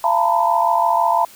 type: tone cluster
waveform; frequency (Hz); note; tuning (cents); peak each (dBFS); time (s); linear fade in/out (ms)
sine; 683 / 882 / 928 / 1002; F5 / A5 / A#5 / B5; -39 / +4 / -8 / +25; -19; 0.04-1.25; 2
effects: white hiss -44 dBFS RMS until 1.35 s